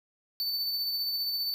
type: tone with tremolo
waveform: square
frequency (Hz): 4522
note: C#8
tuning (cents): +34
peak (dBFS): -28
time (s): 0.4-1.54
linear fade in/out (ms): 0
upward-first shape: sine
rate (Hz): 15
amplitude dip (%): 30
effects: none